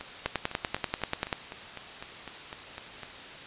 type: two click trains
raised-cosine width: 0.3 ms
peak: -11 / -22 dBFS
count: 12 / 13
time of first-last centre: 0.26-1.328 / 0.01-3.033 s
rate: 10.3 / 3.97 Hz
effects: white hiss -43 dBFS RMS until 3.46 s + resampled to 8000 Hz